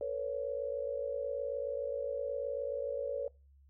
sine tone cluster, 453.4 / 501 / 560 Hz, A#4 / B4 / C#5, -48 / +25 / +18 cents, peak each -40 / -39 / -36 dBFS, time 0.01-3.28 s, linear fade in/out 2 ms, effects noise-tail reverb RT60 0.3 s tail -23 dB re dry + added 69 Hz sine -59 dBFS peak until 3.69 s

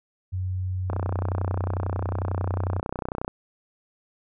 sine tone, 92.5 Hz, F#2, in tune, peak -25 dBFS, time 0.32-2.81 s, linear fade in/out 20 ms
click train, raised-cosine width 1 ms, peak -15 dBFS, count 75, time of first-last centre 0.9-3.279 s, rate 31.1 Hz
effects none

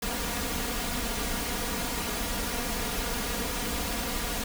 pink noise with comb filter, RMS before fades -31 dBFS, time 0.02-4.44 s, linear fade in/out 5 ms, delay 4.2 ms, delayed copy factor +0.75, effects none

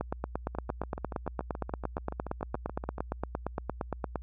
two click trains, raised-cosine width 1 ms, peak -23 / -17 dBFS, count 18 / 37, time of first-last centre 0.55-2.982 / 0.01-4.157 s, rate 6.99 / 8.68 Hz, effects added 60 Hz sine -41 dBFS peak until 4.22 s

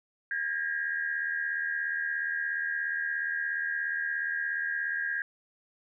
sine tone cluster, 1619 / 1696 / 1889 Hz, G#6 / G#6 / A#6, -45 / +36 / +22 cents, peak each -30 / -37 / -37 dBFS, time 0.31-5.22 s, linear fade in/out 2 ms, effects none

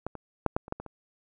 clicks, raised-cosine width 1 ms, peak -18 / -25 / -9 / -12 / -29 / -16 / -24 / -27 dBFS, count 8, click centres 0.066 / 0.153 / 0.463 / 0.565 / 0.681 / 0.724 / 0.8 / 0.863 s, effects none

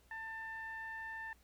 sawtooth tone with low-pass filter, 893 Hz, A5, 25 cents sharp, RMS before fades -45 dBFS, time 0.11-1.33 s, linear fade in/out 2 ms, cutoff 1800 Hz, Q 4.9, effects added 60 Hz sine -66 dBFS peak until 1.43 s + pink hiss -70 dBFS RMS until 1.43 s

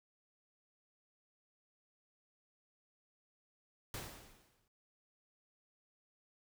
pink noise with exponential decay, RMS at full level -42 dBFS, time 3.94-4.68 s, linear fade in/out 1 ms, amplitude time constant 160 ms, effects none

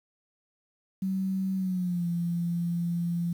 sine tone with pitch glide, 190.4 to 171.6 Hz, F#3 to F3, +50 to -30 cents, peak -26 dBFS, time 1.02-3.33 s, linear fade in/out 5 ms, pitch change -180 cents, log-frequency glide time 1.56-2.07 s, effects 9-bit

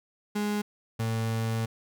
35% pulse tone pair in turn, 207.7 / 112.73 Hz, G#3 / A2, 0 / +42 cents, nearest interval major seventh, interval 1058 cents, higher first, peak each -25 dBFS, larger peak neither, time 0.35-0.62 / 0.99-1.66 s, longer second, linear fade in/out 10 ms, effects none

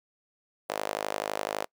sawtooth tone with high-pass filter, 51.91 Hz, G#1, in tune, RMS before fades -33 dBFS, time 0.69-1.65 s, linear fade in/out 10 ms, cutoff 590 Hz, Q 2.1, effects noise-tail reverb RT60 0.1 s tail -25 dB re dry

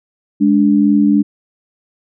sine tone pair together, 207.7 / 290.9 Hz, G#3 / D4, 0 / -16 cents, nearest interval tritone, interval 584 cents, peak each -11 dBFS, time 0.4-1.23 s, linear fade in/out 20 ms, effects none

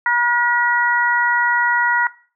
harmonic tone, 480 Hz, B4, 49 cents flat, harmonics 2 / 3 / 4, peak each -18 / -18 / -18 dBFS, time 0.06-2.07 s, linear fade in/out 2 ms, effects noise-tail reverb RT60 0.4 s tail -19 dB re dry

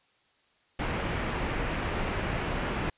pink low-pass noise, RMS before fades -31 dBFS, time 0.79-2.9 s, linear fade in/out 5 ms, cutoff 2800 Hz, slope 24 dB/octave, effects white hiss -67 dBFS RMS until 2.97 s + resampled to 8000 Hz

